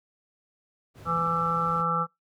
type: noise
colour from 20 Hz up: brown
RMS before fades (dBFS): -39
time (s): 0.94-1.85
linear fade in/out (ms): 50
type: harmonic tone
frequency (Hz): 167.1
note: E3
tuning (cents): +24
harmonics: 1 / 3 / 5 / 7 / 8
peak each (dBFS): -31 / -34 / -34 / -29 / -26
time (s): 1.05-2.07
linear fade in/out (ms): 50
effects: noise-tail reverb RT60 0.2 s tail -26 dB re dry + high-pass 100 Hz 12 dB/octave